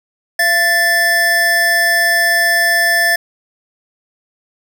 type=tone pair together; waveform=square; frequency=679 / 1760 Hz; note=F5 / A6; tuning=-49 / 0 cents; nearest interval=octave + major third; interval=1649 cents; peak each=-19 / -12 dBFS; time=0.39-3.16 s; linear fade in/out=5 ms; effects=none